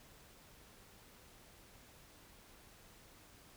silence, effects pink hiss -61 dBFS RMS until 3.56 s

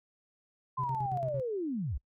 sine linear sweep, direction down, 1046.5 to 46.47 Hz, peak -31 dBFS, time 0.77-1.98 s, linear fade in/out 10 ms
triangle tone with tremolo, 131.7 Hz, C3, 12 cents sharp, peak -31 dBFS, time 0.78-1.42 s, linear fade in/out 20 ms, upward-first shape square, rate 8.9 Hz, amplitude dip 70%
effects noise-tail reverb RT60 0.1 s tail -26 dB re dry

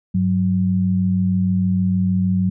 sine tone pair together, 98.7 / 185.14 Hz, G2 / F#3, +12 / +1 cents, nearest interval major seventh, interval 1089 cents, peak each -21 / -16 dBFS, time 0.14-2.5 s, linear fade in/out 10 ms, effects none

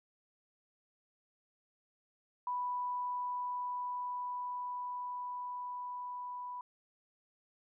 sine tone with level ramp, 987.8 Hz, B5, in tune, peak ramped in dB -33 to -40 dBFS, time 2.47-6.61 s, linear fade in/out 2 ms, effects none

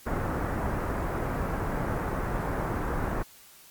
pink low-pass noise, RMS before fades -30 dBFS, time 0.06-3.23 s, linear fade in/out 10 ms, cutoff 1600 Hz, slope 24 dB/octave, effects white hiss -53 dBFS RMS until 3.7 s + Opus 48 kbps

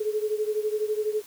sine beating tone pair, 423.2 / 435.2 Hz, G#4 / A4, +33 / -19 cents, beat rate 12 Hz, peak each -26 / -29 dBFS, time 0-1.22 s, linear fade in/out 10 ms, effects white hiss -49 dBFS RMS until 1.26 s

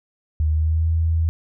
sine tone with pitch glide, 77.3 to 81.52 Hz, D#2 to E2, -11 to -19 cents, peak -16 dBFS, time 0.4-1.29 s, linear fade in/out 0 ms, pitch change +92 cents, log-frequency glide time 0.5-0.88 s, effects none

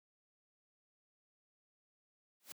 white noise with exponential growth, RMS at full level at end -44 dBFS, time 2.4-2.52 s, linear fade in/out 0 ms, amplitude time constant 26 ms, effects high-pass 150 Hz 12 dB/octave

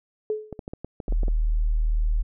sine tone with exponential decay, 429 Hz, A4, 44 cents flat, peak -20 dBFS, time 0.3-0.59 s, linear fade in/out 1 ms, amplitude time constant 61 ms
clicks, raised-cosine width 2 ms, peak -20 dBFS, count 10, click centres 0.527 / 0.592 / 0.679 / 0.735 / 0.846 / 1.002 / 1.082 / 1.124 / 1.233 / 1.282 s
sine tone, 38.89 Hz, D#1, in tune, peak -19 dBFS, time 1.08-2.23 s, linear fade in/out 20 ms
effects none

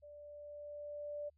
sine tone with level ramp, 587.3 Hz, D5, in tune, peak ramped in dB -52 to -39 dBFS, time 0.02-1.3 s, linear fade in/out 20 ms, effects added 74 Hz sine -70 dBFS peak until 1.37 s

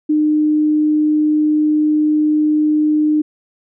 sine tone, 304 Hz, D#4, 40 cents flat, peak -11 dBFS, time 0.09-3.22 s, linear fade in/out 10 ms, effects none

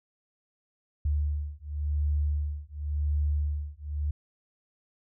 sine beating tone pair, 73.4 / 74.32 Hz, D2 / D2, 0 / +21 cents, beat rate 0.92 Hz, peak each -29 dBFS, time 1.05-4.11 s, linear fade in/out 5 ms, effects none

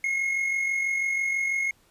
triangle tone with amplitude modulation, 2160 Hz, C#7, 45 cents flat, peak -20 dBFS, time 0.04-1.71 s, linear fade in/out 2 ms, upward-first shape sine, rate 46.1 Hz, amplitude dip 45%, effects pink hiss -62 dBFS RMS until 1.9 s + resampled to 32000 Hz

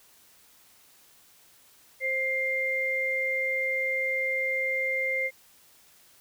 sine tone pair together, 525 / 2100 Hz, C5 / C7, +6 / +6 cents, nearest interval 2 octaves, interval 2400 cents, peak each -32 / -26 dBFS, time 2-5.31 s, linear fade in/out 50 ms, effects white hiss -58 dBFS RMS until 6.2 s

